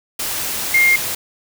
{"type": "tone in noise", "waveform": "sine", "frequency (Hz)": 2123, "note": "C7", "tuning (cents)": 25, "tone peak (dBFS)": -10, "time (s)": [0.74, 0.96], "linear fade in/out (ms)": 5, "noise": "white", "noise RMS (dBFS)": -23, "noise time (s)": [0.19, 1.15], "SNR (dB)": 10, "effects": []}